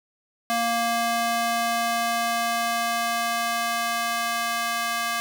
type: tone with high-pass filter sweep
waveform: square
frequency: 233.1 Hz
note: A#3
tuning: in tune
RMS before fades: -25 dBFS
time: 0.5-5.2 s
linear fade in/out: 0 ms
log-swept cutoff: 570 to 1100 Hz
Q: 1.1
effects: none